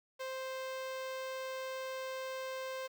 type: tone with notch filter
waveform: sawtooth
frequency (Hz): 523.3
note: C5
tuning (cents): 0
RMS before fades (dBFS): -41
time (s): 0.19-2.88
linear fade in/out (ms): 20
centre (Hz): 10000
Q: 0.82
effects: 10-bit